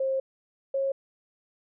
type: tone pair in turn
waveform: sine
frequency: 533 / 543.6 Hz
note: C5 / C#5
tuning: +32 / -34 cents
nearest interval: unison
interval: 34 cents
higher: second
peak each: -24 dBFS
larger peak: neither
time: 0-0.2 / 0.74-0.92 s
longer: first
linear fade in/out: 5 ms
effects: none